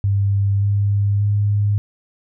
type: tone with pitch steps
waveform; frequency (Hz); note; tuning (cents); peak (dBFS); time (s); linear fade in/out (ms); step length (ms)
sine; 99.6 / 101.17 / 102.76; G2 / G#2 / G#2; +28 / -45 / -18; -14; 0.04-1.78; 0; 580
effects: none